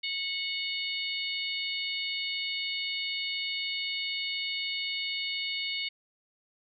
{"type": "harmonic tone", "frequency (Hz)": 733, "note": "F#5", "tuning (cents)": -16, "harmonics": [3, 4, 5, 6], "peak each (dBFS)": [-35, -36, -37, -38], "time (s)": [0.03, 5.89], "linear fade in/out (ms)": 10, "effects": []}